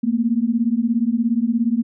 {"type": "beating tone pair", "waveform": "sine", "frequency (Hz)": [224, 241], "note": ["A3", "B3"], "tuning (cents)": [31, -42], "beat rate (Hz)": 17, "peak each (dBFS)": -19, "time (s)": [0.03, 1.83], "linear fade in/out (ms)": 10, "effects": []}